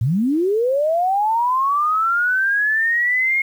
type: linear sweep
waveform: sine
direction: up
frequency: 102.4 to 2162 Hz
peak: -15 dBFS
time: 0.01-3.42 s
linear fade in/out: 5 ms
effects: 8-bit